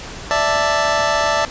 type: chord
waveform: 25% pulse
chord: D suspended second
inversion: none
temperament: just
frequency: 587.3 / 660.7 / 881 Hz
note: D5 / E5 / A5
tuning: 0 / +4 / +2 cents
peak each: -16 dBFS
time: 0.31-1.45 s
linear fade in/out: 0 ms
effects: pink hiss -32 dBFS RMS until 1.5 s + resampled to 16000 Hz